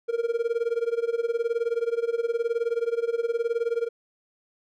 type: tone with tremolo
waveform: triangle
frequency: 466.2 Hz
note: A#4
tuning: in tune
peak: -18 dBFS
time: 0.08-3.89 s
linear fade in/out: 20 ms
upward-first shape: sine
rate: 19 Hz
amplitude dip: 90%
effects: none